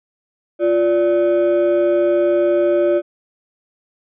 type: ring-modulated tone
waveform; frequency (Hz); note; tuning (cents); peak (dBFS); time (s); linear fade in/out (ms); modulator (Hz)
triangle; 466.3; A#4; +1; -7; 0.59-3.02; 50; 117
effects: tanh soft clip ceiling -3 dBFS + resampled to 8000 Hz